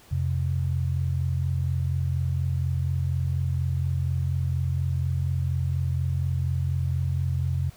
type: tone pair together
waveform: sine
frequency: 87.3 / 131.48 Hz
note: F2 / C3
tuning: 0 / +9 cents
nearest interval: perfect fifth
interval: 709 cents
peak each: -25 / -26 dBFS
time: 0.11-7.7 s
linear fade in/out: 10 ms
effects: pink hiss -53 dBFS RMS until 7.76 s